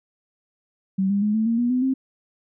sine tone with pitch steps, 191.8 / 200.8 / 210.1 / 219.9 / 230.2 / 241 / 252.2 / 264 Hz, G3 / G3 / G#3 / A3 / A#3 / B3 / B3 / C4, -37 / +42 / +20 / -1 / -22 / -42 / +36 / +16 cents, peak -18 dBFS, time 0.98-1.94 s, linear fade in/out 10 ms, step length 120 ms, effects none

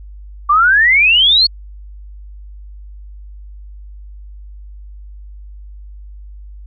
sine exponential sweep, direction up, 1144 to 4435 Hz, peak -7 dBFS, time 0.49-1.47 s, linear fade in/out 10 ms, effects added 50 Hz sine -31 dBFS peak until 6.66 s

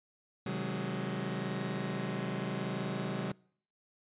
sawtooth chord, Ab dominant seventh, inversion first, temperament just, 129.78 / 155.74 / 186.89 / 207.7 Hz, C3 / Eb3 / Gb3 / Ab3, -14 / +2 / +18 / 0 cents, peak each -36 / -37 / -33 / -36 dBFS, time 0.46-3.32 s, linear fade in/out 5 ms, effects noise-tail reverb RT60 0.6 s tail -26 dB re dry + resampled to 8000 Hz

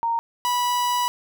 sine / 45% pulse tone pair in turn, 926 / 981.1 Hz, A#5 / B5, -12 / -12 cents, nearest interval minor second, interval 100 cents, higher second, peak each -20 dBFS, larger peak neither, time 0.03-0.19 / 0.45-1.08 s, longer second, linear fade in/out 0 ms, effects none

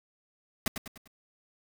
pink noise with echo, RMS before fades -28 dBFS, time 0.66-0.68 s, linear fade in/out 2 ms, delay 99 ms, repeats 4, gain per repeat -7 dB, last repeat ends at 1.076 s, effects none

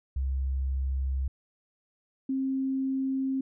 sine tone pair in turn, 66.6 / 266.4 Hz, C2 / C4, +31 / +31 cents, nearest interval 2 octaves, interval 2400 cents, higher second, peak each -26 dBFS, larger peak neither, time 0.16-1.28 / 2.29-3.41 s, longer neither, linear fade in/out 5 ms, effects none

